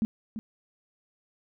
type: tone with echo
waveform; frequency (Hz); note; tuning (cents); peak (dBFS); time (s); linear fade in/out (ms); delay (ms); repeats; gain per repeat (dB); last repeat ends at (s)
sine; 220; A3; 0; -22; 0.02-0.05; 0; 340; 1; -10; 0.39
effects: none